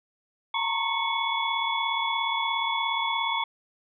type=tone cluster; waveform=sine; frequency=905 / 942 / 1088 / 2209 / 3414 Hz; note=A5 / A#5 / C#6 / C#7 / G#7; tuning=+48 / +18 / -33 / -7 / +47 cents; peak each=-31 dBFS; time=0.54-3.44 s; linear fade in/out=5 ms; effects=none